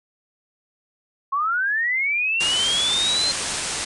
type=linear sweep; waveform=sine; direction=up; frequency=1071 to 4186 Hz; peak=-19 dBFS; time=1.32-3.32 s; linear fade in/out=10 ms
type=low-pass noise; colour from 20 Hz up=white; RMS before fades=-27 dBFS; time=2.4-3.85 s; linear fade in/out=10 ms; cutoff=9700 Hz; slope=96 dB/octave
effects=none